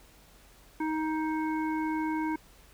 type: harmonic tone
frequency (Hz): 313.4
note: D#4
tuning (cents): +13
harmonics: 1 / 3 / 5 / 7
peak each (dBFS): -29 / -34 / -42 / -43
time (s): 0.8-2.36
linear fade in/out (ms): 5
effects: added 46 Hz sine -58 dBFS peak until 2.73 s + pink hiss -58 dBFS RMS until 2.73 s